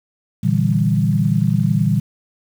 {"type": "chord", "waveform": "sine", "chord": "E half-diminished seventh", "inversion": "second", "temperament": "equal", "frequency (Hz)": [116.54, 146.83, 164.81, 196], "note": ["Bb2", "D3", "E3", "G3"], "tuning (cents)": [0, 0, 0, 0], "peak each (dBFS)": -19, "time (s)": [0.43, 2], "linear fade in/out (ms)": 10, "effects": ["7-bit"]}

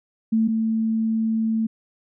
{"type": "tone pair in turn", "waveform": "sine", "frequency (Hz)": [222.7, 222.7], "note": ["A3", "A3"], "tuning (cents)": [21, 21], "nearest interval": "unison", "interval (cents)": 0, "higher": "neither", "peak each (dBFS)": [-16, -19], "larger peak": "first", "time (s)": [[0.32, 0.48], [0.48, 1.67]], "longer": "second", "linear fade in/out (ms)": 10, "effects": []}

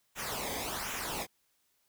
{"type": "noise with flanger", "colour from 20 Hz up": "pink", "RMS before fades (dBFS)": -37, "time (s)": [0.15, 1.27], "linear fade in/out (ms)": 50, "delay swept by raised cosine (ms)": [0.22, 0.73], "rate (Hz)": 1.3, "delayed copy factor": -0.7, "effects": ["white hiss -74 dBFS RMS until 1.88 s"]}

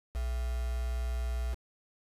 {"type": "tone with quantisation", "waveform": "sine", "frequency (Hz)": 60.8, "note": "B1", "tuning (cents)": -26, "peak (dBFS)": -30, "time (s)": [0.14, 1.55], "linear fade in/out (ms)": 20, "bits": 7, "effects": ["resampled to 32000 Hz"]}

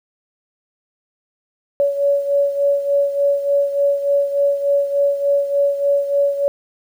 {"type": "beating tone pair", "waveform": "sine", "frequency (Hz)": [564, 567.4], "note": ["C#5", "C#5"], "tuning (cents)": [30, 40], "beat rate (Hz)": 3.4, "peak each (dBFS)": [-15, -21], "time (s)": [1.8, 6.48], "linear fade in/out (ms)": 0, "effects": ["8-bit"]}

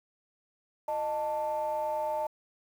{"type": "ring-modulated tone", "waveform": "triangle", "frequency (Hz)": 135.7, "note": "C#3", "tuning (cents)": -36, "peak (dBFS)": -23, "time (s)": [0.88, 2.27], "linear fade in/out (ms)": 5, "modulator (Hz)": 750, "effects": ["tanh soft clip ceiling -21 dBFS", "9-bit"]}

